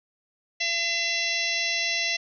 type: harmonic tone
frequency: 677 Hz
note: E5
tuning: 46 cents sharp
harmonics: 1 / 3 / 4 / 5 / 6 / 7 / 8 / 9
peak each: -38 / -29 / -29 / -34 / -32 / -38 / -33 / -35 dBFS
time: 0.6-2.17 s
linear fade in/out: 10 ms
effects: none